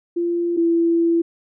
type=tone pair in turn; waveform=sine; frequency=343.9 / 335.7 Hz; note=F4 / E4; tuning=-27 / +32 cents; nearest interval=unison; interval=41 cents; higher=first; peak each=-18 / -14 dBFS; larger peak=second; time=0.16-0.57 / 0.57-1.22 s; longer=second; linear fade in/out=10 ms; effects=none